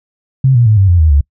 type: tone with pitch steps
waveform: sine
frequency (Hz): 132.8 / 119.69 / 107.87 / 97.22 / 87.62 / 78.96 / 71.17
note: C3 / A#2 / A2 / G2 / F2 / D#2 / C#2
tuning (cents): +26 / +46 / -34 / -14 / +6 / +26 / +46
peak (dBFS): -5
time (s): 0.44-1.21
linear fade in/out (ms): 5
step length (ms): 110
effects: noise-tail reverb RT60 0.1 s tail -26 dB re dry